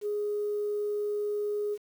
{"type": "tone", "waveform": "sine", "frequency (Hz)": 415.3, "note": "G#4", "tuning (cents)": 0, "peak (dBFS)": -27, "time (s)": [0.01, 1.78], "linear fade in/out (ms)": 50, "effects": ["tanh soft clip ceiling -23 dBFS", "9-bit"]}